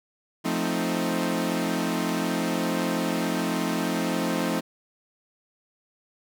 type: chord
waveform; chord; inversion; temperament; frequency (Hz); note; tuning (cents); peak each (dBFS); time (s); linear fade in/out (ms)
sawtooth; F dominant seventh; none; equal with one note detuned; 174.61 / 220 / 261.6 / 312.6; F3 / A3 / C4 / Eb4; 0 / 0 / 0 / +8; -26; 0.44-4.61; 20
effects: none